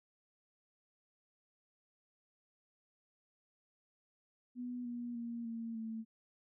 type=tone with pitch steps; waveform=sine; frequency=246.2 / 240.3 / 234.5 / 228.9 / 223.4 Hz; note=B3 / B3 / A#3 / A#3 / A3; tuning=-5 / -47 / +11 / -31 / +27 cents; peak=-39 dBFS; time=4.55-6.05 s; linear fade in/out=50 ms; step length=300 ms; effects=none